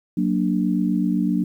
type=chord; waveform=sine; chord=Gb augmented; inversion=none; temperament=equal; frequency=185 / 233.1 / 293.7 Hz; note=Gb3 / Bb3 / D4; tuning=0 / 0 / 0 cents; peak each=-21 / -23 / -23 dBFS; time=0.17-1.44 s; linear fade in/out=5 ms; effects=9-bit